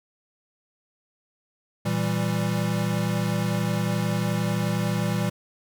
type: chord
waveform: square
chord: E diminished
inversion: second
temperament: equal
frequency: 116.54 / 164.81 / 196 Hz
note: Bb2 / E3 / G3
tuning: 0 / 0 / 0 cents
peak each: -28 dBFS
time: 1.85-5.3 s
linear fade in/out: 10 ms
effects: none